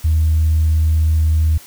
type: tone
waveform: sine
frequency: 79 Hz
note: D#2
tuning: 27 cents sharp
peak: -10 dBFS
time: 0.04-1.58 s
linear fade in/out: 10 ms
effects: tanh soft clip ceiling -7 dBFS + white hiss -41 dBFS RMS until 1.66 s